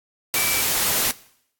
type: tone in noise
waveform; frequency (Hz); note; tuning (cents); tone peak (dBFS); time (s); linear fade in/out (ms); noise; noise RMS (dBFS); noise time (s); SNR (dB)
sine; 2318; D7; -23; -25; 0.36-0.61; 0; white; -21; 0.34-1.11; -7
effects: noise-tail reverb RT60 0.7 s tail -20 dB re dry + AAC 64 kbps